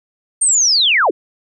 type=linear sweep; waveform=sine; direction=down; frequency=8870 to 261.6 Hz; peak=-10 dBFS; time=0.41-1.11 s; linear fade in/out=10 ms; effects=none